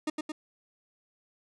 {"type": "tone with echo", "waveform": "40% pulse", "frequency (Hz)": 307.2, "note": "D#4", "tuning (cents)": -22, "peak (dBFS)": -27, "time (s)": [0.07, 0.1], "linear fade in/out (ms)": 5, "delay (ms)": 110, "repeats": 2, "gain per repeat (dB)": -3, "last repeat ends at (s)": 0.32, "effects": ["resampled to 22050 Hz"]}